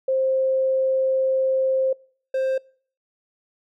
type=tone pair in turn; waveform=sine / triangle; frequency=527 / 527 Hz; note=C5 / C5; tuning=+12 / +12 cents; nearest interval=unison; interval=0 cents; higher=neither; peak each=-18 dBFS; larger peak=neither; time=0.08-1.93 / 2.34-2.58 s; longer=first; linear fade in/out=5 ms; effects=noise-tail reverb RT60 0.5 s tail -24 dB re dry